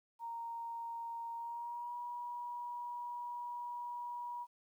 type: tone with pitch glide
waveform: sine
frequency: 929 to 964 Hz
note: A#5 to B5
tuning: -6 to -42 cents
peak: -40 dBFS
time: 0.19-4.47 s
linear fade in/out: 50 ms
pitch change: +64 cents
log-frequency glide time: 1.35-1.94 s
effects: 12-bit